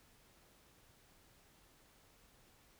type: silence
effects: pink hiss -67 dBFS RMS until 2.79 s